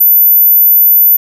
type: tone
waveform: sine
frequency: 13990 Hz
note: A9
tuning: 11 cents flat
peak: -3 dBFS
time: 0-1.17 s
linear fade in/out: 10 ms
effects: none